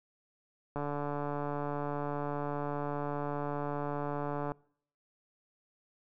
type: click train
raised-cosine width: 1 ms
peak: -22 dBFS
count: 546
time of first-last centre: 0.76-4.519 s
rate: 145 Hz
effects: noise-tail reverb RT60 0.6 s tail -24 dB re dry